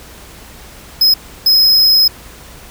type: tone bursts at uneven times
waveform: square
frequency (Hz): 5110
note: D#8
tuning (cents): +45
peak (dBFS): -7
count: 2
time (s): 1.01-1.14 / 1.46-2.08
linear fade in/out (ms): 5
effects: added 60 Hz sine -41 dBFS peak until 2.7 s + pink hiss -37 dBFS RMS until 2.7 s